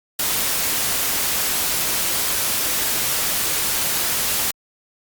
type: noise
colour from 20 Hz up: white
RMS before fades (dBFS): -21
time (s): 0.19-4.51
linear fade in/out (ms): 5
effects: Opus 48 kbps